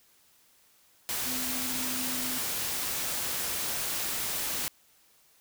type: tone in noise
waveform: sine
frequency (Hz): 253.7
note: B3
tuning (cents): +47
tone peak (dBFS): -38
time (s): 1.26-2.38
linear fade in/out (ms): 0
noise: white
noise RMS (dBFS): -32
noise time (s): 1.09-4.68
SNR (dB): -9
effects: white hiss -63 dBFS RMS until 5.4 s